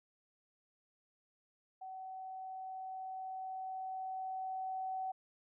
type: tone with level ramp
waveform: sine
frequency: 756 Hz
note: F#5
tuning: 37 cents sharp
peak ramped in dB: -44 to -36 dBFS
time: 1.81-5.12 s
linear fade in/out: 10 ms
effects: none